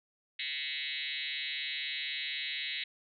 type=tone with frequency modulation; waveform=sine; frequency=2968 Hz; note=F#7; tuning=5 cents sharp; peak=-34 dBFS; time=0.39-2.84 s; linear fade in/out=5 ms; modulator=144 Hz; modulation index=7.4; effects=none